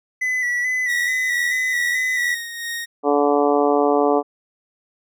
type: tone with vibrato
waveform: triangle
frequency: 1980 Hz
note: B6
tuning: 4 cents sharp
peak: -17 dBFS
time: 0.21-2.35 s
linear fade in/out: 10 ms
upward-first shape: square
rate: 2.3 Hz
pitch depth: 28 cents each way
type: tone with tremolo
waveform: sawtooth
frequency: 1864.7 Hz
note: A#6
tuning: in tune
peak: -21 dBFS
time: 0.88-2.86 s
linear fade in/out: 20 ms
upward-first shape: sine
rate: 2.3 Hz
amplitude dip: 50%
type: harmonic tone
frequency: 144.6 Hz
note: D3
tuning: 27 cents flat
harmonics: 2 / 3 / 4 / 5 / 6 / 7 / 8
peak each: -21 / -18 / -22 / -21 / -26 / -28 / -27 dBFS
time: 3.03-4.23 s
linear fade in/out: 50 ms
effects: none